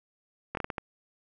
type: slowing click train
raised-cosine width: 0.5 ms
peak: -17 dBFS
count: 6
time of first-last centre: 0.55-0.782 s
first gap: 22 ms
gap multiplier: 1.38
effects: none